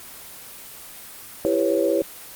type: chord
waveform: sine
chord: C# half-diminished seventh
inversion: first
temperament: just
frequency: 332.6 / 399.1 / 498.9 / 554.4 Hz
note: E4 / G4 / B4 / C#5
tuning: +16 / +31 / +17 / 0 cents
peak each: -23 / -24 / -24 / -22 dBFS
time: 1.45-2.02 s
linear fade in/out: 0 ms
effects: white hiss -40 dBFS RMS until 2.35 s + Opus 24 kbps